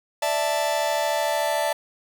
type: chord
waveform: 45% pulse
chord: D suspended second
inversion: none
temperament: just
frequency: 587.3 / 660.7 / 881 Hz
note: D5 / E5 / A5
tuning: 0 / +4 / +2 cents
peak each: -26 dBFS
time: 0.22-1.73 s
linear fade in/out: 5 ms
effects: none

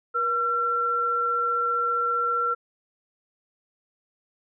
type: tone pair together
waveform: sine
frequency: 480 / 1357.6 Hz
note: B4 / F6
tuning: -49 / -49 cents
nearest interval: octave + tritone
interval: 1800 cents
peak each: -31 / -22 dBFS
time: 0.14-2.55 s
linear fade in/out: 20 ms
effects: none

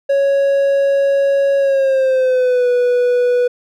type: tone with pitch glide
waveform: triangle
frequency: 554.4 to 491.1 Hz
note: C#5 to B4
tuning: 0 to -10 cents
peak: -9 dBFS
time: 0.09-3.48 s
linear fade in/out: 10 ms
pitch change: -210 cents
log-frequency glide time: 1.58-2.68 s
effects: none

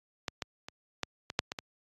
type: clicks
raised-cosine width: 0.2 ms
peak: -14 / -16 / -24 / -13 / -19 / -7 / -18 / -19 dBFS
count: 8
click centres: 0.282 / 0.422 / 0.685 / 1.033 / 1.301 / 1.391 / 1.519 / 1.588 s
effects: high-pass 80 Hz 12 dB/octave + AAC 32 kbps

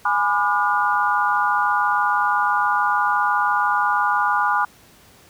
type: chord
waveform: sine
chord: G# diminished seventh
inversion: none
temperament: just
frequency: 830.6 / 996.7 / 1196.1 / 1435.3 Hz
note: G#5 / B5 / D6 / F6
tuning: 0 / +16 / +31 / +47 cents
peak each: -22 dBFS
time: 0.05-4.65 s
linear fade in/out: 5 ms
effects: pink hiss -50 dBFS RMS until 5.29 s + high-pass 60 Hz 12 dB/octave

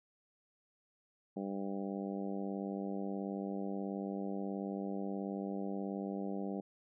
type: harmonic tone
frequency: 98.5 Hz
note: G2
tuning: 9 cents sharp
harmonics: 2 / 3 / 4 / 5 / 6 / 7 / 8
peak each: -39 / -43 / -45 / -47 / -49 / -50 / -51 dBFS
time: 1.36-6.61 s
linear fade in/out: 10 ms
effects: none

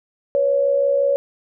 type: tone pair together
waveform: sine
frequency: 493.9 / 559.6 Hz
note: B4 / C#5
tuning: 0 / +16 cents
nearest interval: major second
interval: 216 cents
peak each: -23 / -15 dBFS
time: 0.35-1.16 s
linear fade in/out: 0 ms
effects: none

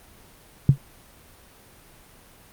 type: tone with exponential decay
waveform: sine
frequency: 137.2 Hz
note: C#3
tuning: 17 cents flat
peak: -6 dBFS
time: 0.69-0.78 s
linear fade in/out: 2 ms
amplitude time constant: 19 ms
effects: pink hiss -51 dBFS RMS until 2.52 s + Opus 32 kbps

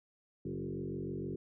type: tone with frequency modulation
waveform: sine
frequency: 261.6 Hz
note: C4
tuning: in tune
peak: -36 dBFS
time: 0.45-1.36 s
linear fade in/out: 5 ms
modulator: 46.6 Hz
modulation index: 3.3
effects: none

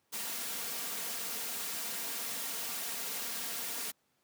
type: noise with comb filter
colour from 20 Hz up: white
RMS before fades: -38 dBFS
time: 0.12-3.92 s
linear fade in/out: 20 ms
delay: 4.3 ms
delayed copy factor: +0.5
effects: pink hiss -75 dBFS RMS until 4.23 s + high-pass 150 Hz 12 dB/octave

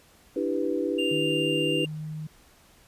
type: chord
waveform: sine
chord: E minor seventh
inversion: third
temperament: equal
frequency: 293.7 / 329.6 / 392 / 493.9 Hz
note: D4 / E4 / G4 / B4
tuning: 0 / 0 / 0 / 0 cents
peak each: -30 dBFS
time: 0.36-1.85 s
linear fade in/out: 5 ms
type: tone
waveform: triangle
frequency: 2794 Hz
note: F7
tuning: in tune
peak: -26 dBFS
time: 0.98-1.86 s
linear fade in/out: 10 ms
type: tone with pitch glide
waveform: sine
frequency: 153.2 to 154.98 Hz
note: D#3 to D#3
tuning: -27 to -7 cents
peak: -32 dBFS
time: 1.11-2.27 s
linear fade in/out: 5 ms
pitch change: +20 cents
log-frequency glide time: 1.56-2.14 s
effects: pink hiss -57 dBFS RMS until 2.87 s + resampled to 32000 Hz

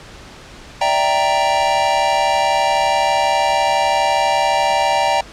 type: chord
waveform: square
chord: E half-diminished seventh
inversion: third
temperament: equal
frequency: 587.3 / 659.3 / 784 / 932.3 Hz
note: D5 / E5 / G5 / Bb5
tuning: 0 / 0 / 0 / 0 cents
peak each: -22 / -23 / -18 / -19 dBFS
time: 0.81-5.21 s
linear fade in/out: 5 ms
effects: pink hiss -38 dBFS RMS until 5.32 s + low-pass 6000 Hz 12 dB/octave

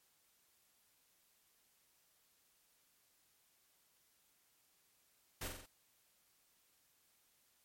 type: noise with echo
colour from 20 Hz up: pink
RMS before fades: -43 dBFS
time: 5.41-5.48 s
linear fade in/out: 5 ms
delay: 45 ms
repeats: 4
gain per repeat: -4 dB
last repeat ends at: 5.66 s
effects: white hiss -74 dBFS RMS until 7.64 s + MP3 64 kbps

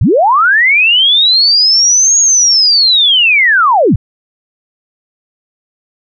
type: linear two-way sweep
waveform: sine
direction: up then down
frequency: 64.6 to 6700 to 64.6 Hz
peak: -5 dBFS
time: 0.01-3.96 s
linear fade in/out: 5 ms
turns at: 2.19 s
effects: none

